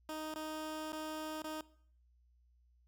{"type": "tone with dropouts", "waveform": "15% pulse", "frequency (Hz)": 311.1, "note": "D#4", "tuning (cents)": 0, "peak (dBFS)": -34, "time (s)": [0.09, 1.61], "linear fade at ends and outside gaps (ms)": 1, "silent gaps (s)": [[0.341, 0.359], [0.922, 0.929], [1.421, 1.443]], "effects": ["noise-tail reverb RT60 0.6 s tail -20 dB re dry", "added 60 Hz sine -66 dBFS peak until 2.87 s"]}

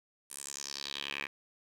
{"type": "tone with band-pass filter sweep", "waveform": "10% pulse", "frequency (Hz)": 70.3, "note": "C#2", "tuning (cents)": 25, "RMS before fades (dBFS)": -41, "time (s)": [0.3, 1.27], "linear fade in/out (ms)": 5, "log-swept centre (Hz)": [10000, 2200], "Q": 3.6, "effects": ["10-bit"]}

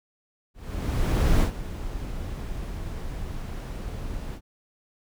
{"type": "noise with ADSR envelope", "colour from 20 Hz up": "brown", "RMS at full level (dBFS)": -18, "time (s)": [0.54, 4.41], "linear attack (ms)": 870, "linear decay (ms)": 100, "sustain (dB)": -15, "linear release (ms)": 70, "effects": []}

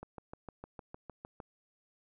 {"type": "click train", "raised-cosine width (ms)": 1, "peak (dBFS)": -30, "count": 10, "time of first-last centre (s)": [0.03, 1.402], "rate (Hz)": 6.56, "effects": []}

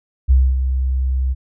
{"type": "tone with ADSR envelope", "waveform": "sine", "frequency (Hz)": 65, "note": "C2", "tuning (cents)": -11, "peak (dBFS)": -7, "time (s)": [0.28, 1.35], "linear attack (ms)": 27, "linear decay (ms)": 250, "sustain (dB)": -8, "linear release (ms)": 31, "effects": []}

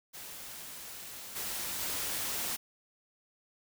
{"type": "noise with level steps", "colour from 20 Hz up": "white", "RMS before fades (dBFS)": [-45, -37, -35], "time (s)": [0.13, 2.57], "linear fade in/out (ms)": 20, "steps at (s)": [1.35, 1.79], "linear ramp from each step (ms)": 20, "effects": []}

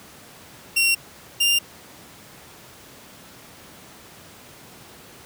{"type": "tone pair in turn", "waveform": "sawtooth", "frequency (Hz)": [2741, 2795], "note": ["F7", "F7"], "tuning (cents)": [-33, 1], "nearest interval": "unison", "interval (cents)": 34, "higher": "second", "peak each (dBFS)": -13, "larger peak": "neither", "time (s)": [[0.76, 0.95], [1.4, 1.59]], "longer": "neither", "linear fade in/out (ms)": 10, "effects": ["pink hiss -45 dBFS RMS until 5.25 s", "high-pass 100 Hz 12 dB/octave"]}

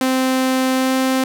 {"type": "tone with pitch glide", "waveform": "sawtooth", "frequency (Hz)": [260, 261.7], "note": ["C4", "C4"], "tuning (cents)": [-11, 0], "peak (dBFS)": -11, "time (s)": [0.01, 1.24], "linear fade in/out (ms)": 2, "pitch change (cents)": 11, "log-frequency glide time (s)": [0.74, 0.94], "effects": []}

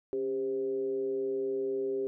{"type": "tone with frequency modulation", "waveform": "sine", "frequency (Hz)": 398, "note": "G4", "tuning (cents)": 26, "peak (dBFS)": -29, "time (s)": [0.13, 2.07], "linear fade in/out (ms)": 0, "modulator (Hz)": 124, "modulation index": 0.49, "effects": []}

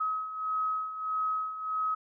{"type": "beating tone pair", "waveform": "sine", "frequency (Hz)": [1273, 1274.6], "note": ["D#6", "D#6"], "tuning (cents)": [39, 41], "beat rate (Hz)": 1.6, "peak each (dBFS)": [-36, -30], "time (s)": [0, 1.95], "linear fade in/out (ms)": 10, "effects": []}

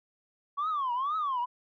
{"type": "tone with vibrato", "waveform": "sine", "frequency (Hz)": 1108.7, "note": "C#6", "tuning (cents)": 0, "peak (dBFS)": -26, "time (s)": [0.57, 1.46], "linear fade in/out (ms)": 20, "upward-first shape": "triangle", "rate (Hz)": 2.1, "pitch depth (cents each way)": 280, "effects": ["tanh soft clip ceiling -25 dBFS"]}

